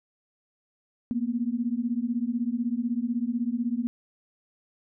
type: beating tone pair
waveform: sine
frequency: 230 / 246 Hz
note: A#3 / B3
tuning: -23 / -7 cents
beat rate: 16 Hz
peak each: -28 dBFS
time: 1.11-3.87 s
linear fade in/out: 0 ms
effects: none